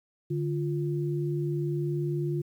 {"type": "tone pair together", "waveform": "sine", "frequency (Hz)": [146.83, 348.6], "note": ["D3", "F4"], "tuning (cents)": [0, -3], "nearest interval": "octave + minor third", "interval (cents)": 1497, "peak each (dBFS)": [-28, -31], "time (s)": [0.3, 2.42], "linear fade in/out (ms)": 10, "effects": ["10-bit"]}